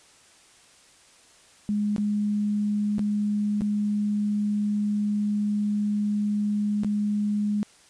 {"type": "tone with dropouts", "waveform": "sine", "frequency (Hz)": 207.7, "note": "G#3", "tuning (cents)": 0, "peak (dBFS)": -22, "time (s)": [1.69, 7.63], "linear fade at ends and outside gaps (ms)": 0, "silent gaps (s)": [[1.963, 1.981], [2.983, 2.993], [3.609, 3.618], [6.835, 6.846]], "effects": ["white hiss -55 dBFS RMS until 7.89 s", "resampled to 22050 Hz"]}